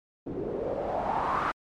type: noise with low-pass filter sweep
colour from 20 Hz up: white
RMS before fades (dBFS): -30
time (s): 0.26-1.52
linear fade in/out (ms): 10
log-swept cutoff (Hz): 330 to 1300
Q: 4.1
effects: MP3 96 kbps